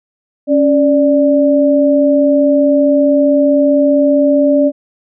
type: tone pair together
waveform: sine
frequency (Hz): 277.2 / 587.4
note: C#4 / D5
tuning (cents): 0 / 0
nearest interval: octave + minor second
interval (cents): 1300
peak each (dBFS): -10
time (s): 0.47-4.72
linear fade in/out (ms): 50
effects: none